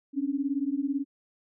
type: beating tone pair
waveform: sine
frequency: 269.8 / 287.8 Hz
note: C#4 / D4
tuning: -47 / -35 cents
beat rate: 18 Hz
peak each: -29 dBFS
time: 0.13-1.05 s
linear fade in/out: 50 ms
effects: none